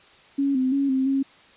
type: tone with pitch steps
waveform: sine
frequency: 278 / 258.7 / 277.4 / 263.5 / 271.6 Hz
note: C#4 / C4 / C#4 / C4 / C#4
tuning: +5 / -19 / +1 / +12 / -35 cents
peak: -19 dBFS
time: 0.38-1.23 s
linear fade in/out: 10 ms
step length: 170 ms
effects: white hiss -52 dBFS RMS until 1.56 s + resampled to 8000 Hz